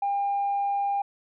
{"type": "tone", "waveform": "sine", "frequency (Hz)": 802, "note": "G5", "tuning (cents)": 39, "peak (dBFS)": -22, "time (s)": [0.02, 1.02], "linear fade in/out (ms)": 5, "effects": ["tanh soft clip ceiling -20 dBFS"]}